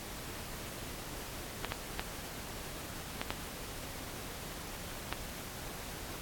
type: clicks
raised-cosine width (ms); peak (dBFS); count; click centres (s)
0.3; -17; 6; 1.647 / 1.721 / 1.995 / 3.215 / 3.305 / 5.126
effects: pink hiss -44 dBFS RMS until 6.21 s + AAC 64 kbps